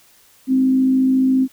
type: tone with frequency modulation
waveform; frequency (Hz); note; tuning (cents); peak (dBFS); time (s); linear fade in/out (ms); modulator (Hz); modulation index
sine; 261.6; C4; 0; -12; 0.47-1.48; 50; 54.4; 0.24
effects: white hiss -52 dBFS RMS until 1.52 s